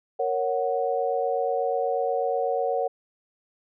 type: chord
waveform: sine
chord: F# major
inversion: first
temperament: equal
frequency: 466.2 / 554.4 / 740 Hz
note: A#4 / C#5 / F#5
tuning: 0 / 0 / 0 cents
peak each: -27 dBFS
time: 0.19-2.88 s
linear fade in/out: 10 ms
effects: none